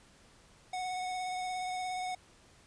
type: tone with vibrato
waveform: square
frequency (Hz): 736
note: F#5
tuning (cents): -9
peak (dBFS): -35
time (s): 0.73-2.15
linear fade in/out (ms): 5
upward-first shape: sine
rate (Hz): 17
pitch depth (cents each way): 15
effects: pink hiss -61 dBFS RMS until 2.66 s + resampled to 22050 Hz